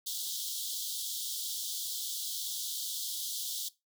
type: high-pass noise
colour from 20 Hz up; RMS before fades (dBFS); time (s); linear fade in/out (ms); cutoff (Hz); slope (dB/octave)
pink; -37; 0.06-3.69; 10; 3200; 96
effects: noise-tail reverb RT60 0.2 s tail -18 dB re dry